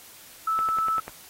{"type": "tone", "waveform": "sine", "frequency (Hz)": 1311, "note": "E6", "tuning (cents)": -10, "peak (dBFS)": -22, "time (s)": [0.47, 1], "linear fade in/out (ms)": 5}
{"type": "click train", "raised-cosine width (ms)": 0.5, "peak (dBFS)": -21, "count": 6, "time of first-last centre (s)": [0.59, 1.08], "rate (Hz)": 10.2}
{"effects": ["white hiss -48 dBFS RMS until 1.29 s", "AAC 48 kbps"]}